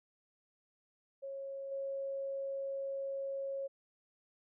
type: tone with level steps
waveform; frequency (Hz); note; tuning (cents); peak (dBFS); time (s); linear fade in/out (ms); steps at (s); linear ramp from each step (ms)
sine; 547; C#5; -23; -40 / -36; 1.22-3.68; 20; 1.71; 10
effects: none